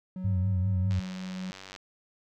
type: tone with tremolo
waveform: triangle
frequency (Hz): 185.2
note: F#3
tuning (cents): +2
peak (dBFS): -31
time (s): 0.16-1.51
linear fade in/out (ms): 2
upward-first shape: triangle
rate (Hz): 1.7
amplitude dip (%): 25
type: tone with vibrato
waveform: sine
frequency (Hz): 95.4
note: G2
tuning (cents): -47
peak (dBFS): -24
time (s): 0.24-1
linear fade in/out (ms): 10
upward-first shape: sine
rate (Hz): 5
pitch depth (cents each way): 97
type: click train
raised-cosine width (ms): 0.2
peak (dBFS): -26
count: 82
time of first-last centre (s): 0.91-1.762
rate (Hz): 95.1
effects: none